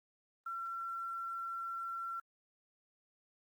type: tone with quantisation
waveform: sine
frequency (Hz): 1357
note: E6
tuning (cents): +50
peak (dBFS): -38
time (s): 0.46-2.2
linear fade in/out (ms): 5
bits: 11
effects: Opus 24 kbps